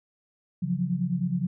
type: tone cluster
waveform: sine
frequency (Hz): 138.5 / 173.8 / 183.4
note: C#3 / F3 / F#3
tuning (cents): -1 / -8 / -15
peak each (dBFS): -31 / -28 / -28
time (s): 0.62-1.47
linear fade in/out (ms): 10
effects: none